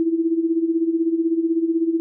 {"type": "tone with tremolo", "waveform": "sine", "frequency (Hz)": 329.6, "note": "E4", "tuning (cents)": 0, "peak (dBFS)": -14, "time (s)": [0, 2], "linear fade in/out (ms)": 0, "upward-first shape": "sine", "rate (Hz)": 16, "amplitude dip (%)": 70, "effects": []}